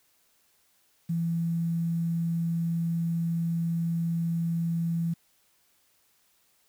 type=tone with quantisation; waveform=sine; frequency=167.4 Hz; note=E3; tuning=27 cents sharp; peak=-25 dBFS; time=1.09-5.14 s; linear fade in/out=10 ms; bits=9; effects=white hiss -67 dBFS RMS until 6.68 s

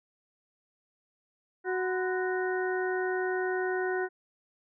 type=harmonic tone with a mistuned harmonic; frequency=370 Hz; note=F#4; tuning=in tune; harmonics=1 / 2 / 3 / 4 / 5; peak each=-29 / -36 / -43 / -35 / -39 dBFS; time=1.64-4.09 s; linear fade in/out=50 ms; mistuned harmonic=3; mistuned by=-150 cents; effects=none

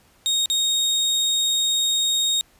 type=tone with dropouts; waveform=30% pulse; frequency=3729 Hz; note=A#7; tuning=in tune; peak=-16 dBFS; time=0.26-2.41 s; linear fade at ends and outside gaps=0 ms; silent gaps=0.458-0.5 s; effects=pink hiss -57 dBFS RMS until 2.59 s + resampled to 32000 Hz

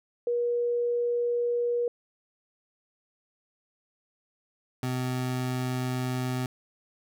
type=tone pair in turn; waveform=sine / 25% pulse; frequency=479.1 / 127.25 Hz; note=A#4 / C3; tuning=+47 / -48 cents; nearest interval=octave + major seventh; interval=2295 cents; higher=first; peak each=-24 dBFS; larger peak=neither; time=0.27-1.88 / 4.83-6.46 s; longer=second; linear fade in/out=2 ms; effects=none

